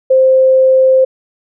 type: tone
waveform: sine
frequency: 523.3 Hz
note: C5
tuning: in tune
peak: -5 dBFS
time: 0.1-1.05 s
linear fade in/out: 10 ms
effects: none